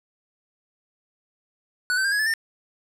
square tone with pitch steps, 1480 / 1540.2 / 1602.8 / 1668 / 1735.8 / 1806.4 Hz, F#6 / G6 / G6 / G#6 / A6 / A6, 0 / -31 / +38 / +7 / -24 / +45 cents, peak -21 dBFS, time 1.9-2.338 s, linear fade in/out 0 ms, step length 73 ms, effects low-pass 11000 Hz 12 dB/octave + 10-bit

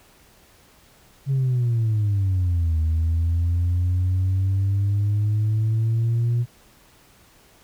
sine exponential two-way sweep, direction down then up, 138.8 to 79.1 to 120.5 Hz, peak -16 dBFS, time 1.26-6.46 s, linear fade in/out 50 ms, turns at 2.79 s, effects tanh soft clip ceiling -16 dBFS + pink hiss -54 dBFS RMS until 7.63 s

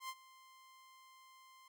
sawtooth tone with ADSR envelope, 1046.5 Hz, C6, in tune, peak -37 dBFS, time 0-1.68 s, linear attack 89 ms, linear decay 51 ms, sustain -19 dB, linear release 3 ms, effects none

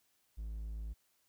triangle tone, 54.2 Hz, A1, 25 cents flat, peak -37 dBFS, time 0.37-0.94 s, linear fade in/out 20 ms, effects white hiss -75 dBFS RMS until 1.28 s

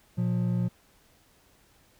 triangle tone pair together, 118.81 / 178.1 Hz, A#2 / F3, +33 / +34 cents, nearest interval perfect fifth, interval 701 cents, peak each -25 / -25 dBFS, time 0.17-0.69 s, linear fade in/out 20 ms, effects pink hiss -62 dBFS RMS until 1.99 s

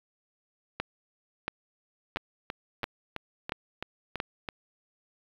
two click trains, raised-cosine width 0.3 ms, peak -13 / -17 dBFS, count 6 / 8, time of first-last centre 0.8-4.201 / 2.17-4.488 s, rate 1.47 / 3.02 Hz, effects low-pass 4000 Hz 12 dB/octave + 8-bit

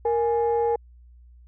sine tone pair together, 466.2 / 832 Hz, A#4 / G#5, 0 / +3 cents, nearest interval minor seventh, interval 1003 cents, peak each -20 / -24 dBFS, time 0.05-0.76 s, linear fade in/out 5 ms, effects tanh soft clip ceiling -14 dBFS + added 60 Hz sine -47 dBFS peak until 1.47 s

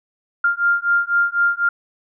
sine beating tone pair, 1396.9 / 1400.9 Hz, F6 / F6, 0 / +5 cents, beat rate 4 Hz, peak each -18 dBFS, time 0.44-1.69 s, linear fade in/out 5 ms, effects none

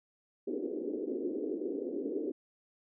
white band-pass noise, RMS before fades -36 dBFS, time 0.47-2.32 s, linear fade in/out 10 ms, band 260 to 450 Hz, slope 48 dB/octave, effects none

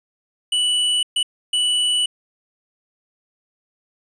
square tone bursts at uneven times, 2960 Hz, F#7, in tune, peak -17 dBFS, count 3, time 0.52-1.03 / 1.16-1.23 / 1.53-2.06 s, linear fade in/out 5 ms, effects resampled to 22050 Hz

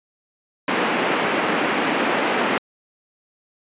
pink band-pass noise, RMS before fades -21 dBFS, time 0.68-2.58 s, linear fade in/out 2 ms, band 230 to 2800 Hz, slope 24 dB/octave, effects resampled to 8000 Hz

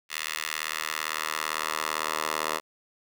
10% pulse tone with high-pass filter sweep, 77.78 Hz, D#2, in tune, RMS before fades -31 dBFS, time 0.09-2.61 s, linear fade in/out 50 ms, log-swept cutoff 2100 to 780 Hz, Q 1.2, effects none

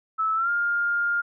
sine tone with pitch glide, 1306 to 1407.8 Hz, E6 to F6, -17 to +13 cents, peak -21 dBFS, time 0.18-1.22 s, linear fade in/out 20 ms, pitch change +130 cents, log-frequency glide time 0.35-0.5 s, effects none

